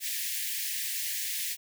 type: high-pass noise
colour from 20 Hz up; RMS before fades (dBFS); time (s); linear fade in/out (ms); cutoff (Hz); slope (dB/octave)
white; -33; 0-1.57; 50; 1700; 96
effects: none